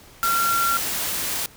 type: tone in noise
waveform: sine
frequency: 1372 Hz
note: F6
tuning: 31 cents flat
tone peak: -19 dBFS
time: 0.23-0.77 s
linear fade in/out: 0 ms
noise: white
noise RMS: -26 dBFS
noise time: 0.23-1.46 s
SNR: +4 dB
effects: pink hiss -48 dBFS RMS until 1.56 s